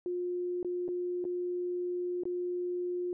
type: tone with dropouts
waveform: sine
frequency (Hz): 356.1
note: F4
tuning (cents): +34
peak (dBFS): -31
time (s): 0.06-3.13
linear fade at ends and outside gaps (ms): 1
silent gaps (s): 0.629-0.647 / 0.88-0.887 / 1.242-1.251 / 2.235-2.254
effects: none